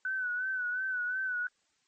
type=tone with vibrato; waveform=sine; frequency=1500 Hz; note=F#6; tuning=23 cents sharp; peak=-30 dBFS; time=0.05-1.47 s; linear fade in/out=2 ms; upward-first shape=sine; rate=2.8 Hz; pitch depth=54 cents each way; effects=white hiss -73 dBFS RMS until 1.87 s + MP3 32 kbps